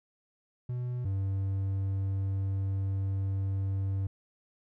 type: tone pair in turn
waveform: triangle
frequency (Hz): 123.47 / 97.05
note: B2 / G2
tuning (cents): 0 / -17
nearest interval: major third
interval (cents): 417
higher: first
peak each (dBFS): -29 / -26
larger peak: second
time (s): 0.69-1.05 / 1.05-4.07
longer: second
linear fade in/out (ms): 5
effects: none